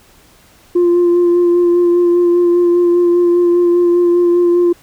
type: tone with vibrato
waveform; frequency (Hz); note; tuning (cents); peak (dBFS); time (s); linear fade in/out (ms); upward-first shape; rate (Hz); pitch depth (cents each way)
sine; 349.2; F4; 0; -6; 0.75-4.73; 10; sine; 5; 17
effects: tanh soft clip ceiling -6 dBFS + pink hiss -47 dBFS RMS until 4.82 s